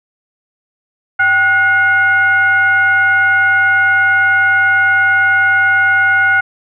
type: tone with frequency modulation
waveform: sine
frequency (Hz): 1456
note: F#6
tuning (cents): -28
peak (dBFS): -8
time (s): 1.19-6.41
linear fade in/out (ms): 10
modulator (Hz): 679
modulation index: 0.6
effects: none